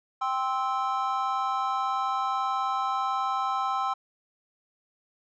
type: chord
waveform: triangle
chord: C major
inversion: second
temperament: just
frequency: 784.9 / 1046.5 / 1308.1 Hz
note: G5 / C6 / E6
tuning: +2 / 0 / -14 cents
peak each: -28 dBFS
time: 0.21-3.94 s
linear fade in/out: 10 ms
effects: resampled to 16000 Hz